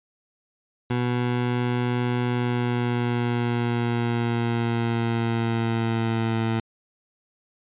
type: tone with pitch glide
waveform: 20% pulse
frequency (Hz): 122.5 to 112.98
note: B2 to A2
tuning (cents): -14 to +46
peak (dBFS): -17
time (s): 0.9-6.6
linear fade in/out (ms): 5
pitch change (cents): -140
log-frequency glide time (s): 2.26-6.42
effects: resampled to 8000 Hz